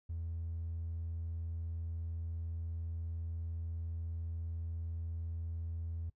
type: tone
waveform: triangle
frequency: 82.9 Hz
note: E2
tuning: 10 cents sharp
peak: -34 dBFS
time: 0.09-6.1 s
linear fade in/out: 10 ms
effects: noise-tail reverb RT60 0.1 s tail -23 dB re dry + tanh soft clip ceiling -33 dBFS